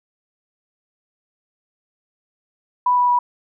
sine tone with pitch steps, 988 / 981.7 / 975.5 Hz, B5 / B5 / B5, 0 / -11 / -22 cents, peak -13 dBFS, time 2.86-3.19 s, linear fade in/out 5 ms, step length 110 ms, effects none

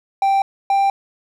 triangle tone pair in turn, 784 / 789 Hz, G5 / G5, 0 / +11 cents, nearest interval unison, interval 11 cents, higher second, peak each -11 dBFS, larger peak neither, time 0.22-0.42 / 0.7-0.9 s, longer neither, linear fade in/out 2 ms, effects none

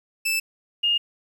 sawtooth / sine tone pair in turn, 2637 / 2838 Hz, E7 / F7, 0 / +27 cents, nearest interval minor second, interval 127 cents, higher second, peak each -18 dBFS, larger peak neither, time 0.25-0.4 / 0.83-0.98 s, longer neither, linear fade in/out 10 ms, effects 9-bit

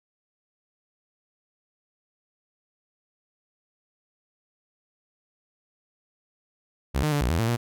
sawtooth tone with pitch steps, 67.4 / 151.8 / 145.1 / 60.4 / 82.9 / 113.9 / 118.9 Hz, C#2 / D#3 / D3 / B1 / E2 / A#2 / A#2, -48 / -42 / -21 / -38 / +10 / -40 / +35 cents, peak -18 dBFS, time 6.94-7.57 s, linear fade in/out 20 ms, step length 90 ms, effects none

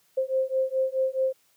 sine beating tone pair, 523.3 / 528 Hz, C5 / C5, 0 / +16 cents, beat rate 4.7 Hz, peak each -26 dBFS, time 0.17-1.33 s, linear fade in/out 10 ms, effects white hiss -65 dBFS RMS until 1.56 s + high-pass 80 Hz 12 dB/octave

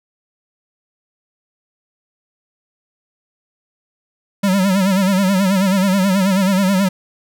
square tone with vibrato, 192.2 Hz, G3, 34 cents flat, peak -13 dBFS, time 4.43-6.89 s, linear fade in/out 10 ms, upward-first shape sine, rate 9.3 Hz, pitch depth 88 cents each way, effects none

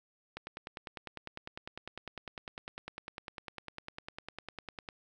click train, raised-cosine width 0.3 ms, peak -25 dBFS, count 46, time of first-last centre 0.37-4.888 s, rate 9.96 Hz, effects none

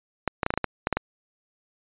clicks, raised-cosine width 0.5 ms, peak -8 dBFS, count 10, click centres 0.277 / 0.432 / 0.464 / 0.505 / 0.539 / 0.576 / 0.643 / 0.871 / 0.927 / 0.97 s, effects resampled to 8000 Hz

